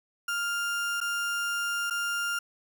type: tone with dropouts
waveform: 35% pulse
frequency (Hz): 1400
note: F6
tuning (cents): +4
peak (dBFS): -26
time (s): 0.28-2.39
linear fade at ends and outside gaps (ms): 5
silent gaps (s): 1.004-1.012 / 1.9-1.907
effects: none